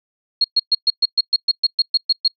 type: tone bursts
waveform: sine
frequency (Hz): 4288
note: C8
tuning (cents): +42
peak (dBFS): -11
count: 13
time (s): 0.41-2.279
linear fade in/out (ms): 5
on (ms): 33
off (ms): 120
effects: noise-tail reverb RT60 0.1 s tail -26 dB re dry